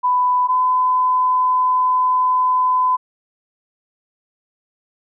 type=tone pair in turn; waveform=sine; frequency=996 / 1011.1 Hz; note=B5 / B5; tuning=+14 / +40 cents; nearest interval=unison; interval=26 cents; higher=second; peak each=-13 dBFS; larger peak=neither; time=0.03-0.48 / 0.48-2.97 s; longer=second; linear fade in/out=20 ms; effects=none